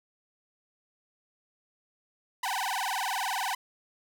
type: tone with vibrato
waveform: sawtooth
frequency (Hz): 870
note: A5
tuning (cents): -20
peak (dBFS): -25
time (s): 2.43-3.55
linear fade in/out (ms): 5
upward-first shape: sine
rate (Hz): 20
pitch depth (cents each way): 280
effects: none